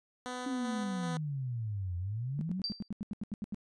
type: tone with tremolo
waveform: 10% pulse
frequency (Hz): 250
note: B3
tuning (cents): +21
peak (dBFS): -29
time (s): 0.26-1.17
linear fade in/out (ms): 0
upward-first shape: square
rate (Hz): 2.6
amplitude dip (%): 25
type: exponential two-way sweep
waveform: sine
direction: down then up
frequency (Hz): 274.2 to 86.1 to 197.6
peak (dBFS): -33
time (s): 0.46-2.61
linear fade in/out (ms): 5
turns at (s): 1.97
type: tone bursts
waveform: sine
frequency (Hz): 207.7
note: G#3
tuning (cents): 0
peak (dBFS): -33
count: 12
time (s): 2.39-3.545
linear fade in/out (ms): 0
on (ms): 22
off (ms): 81
type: tone with exponential decay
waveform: sine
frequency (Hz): 4680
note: D8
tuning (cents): -7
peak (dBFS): -29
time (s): 2.64-2.88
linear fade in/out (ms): 1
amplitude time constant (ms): 52
effects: resampled to 22050 Hz